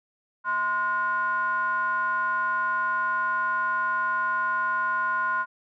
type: ring-modulated tone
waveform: triangle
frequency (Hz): 200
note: G3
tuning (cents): +35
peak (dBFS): -18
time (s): 0.44-5.46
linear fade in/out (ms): 50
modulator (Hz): 1240
effects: none